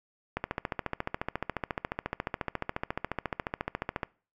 click train, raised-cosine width 0.5 ms, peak -15 dBFS, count 53, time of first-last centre 0.37-4.032 s, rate 14.2 Hz, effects noise-tail reverb RT60 0.4 s tail -23 dB re dry

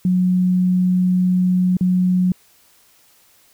sine tone with dropouts, 182.3 Hz, F#3, 25 cents flat, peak -13 dBFS, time 0.05-2.32 s, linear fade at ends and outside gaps 2 ms, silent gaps 1.769-1.809 s, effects white hiss -54 dBFS RMS until 3.53 s

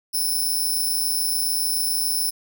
10% pulse tone with amplitude modulation, 5274 Hz, E8, in tune, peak -11 dBFS, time 0.13-2.31 s, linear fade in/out 20 ms, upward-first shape sine, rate 173 Hz, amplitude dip 95%, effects none

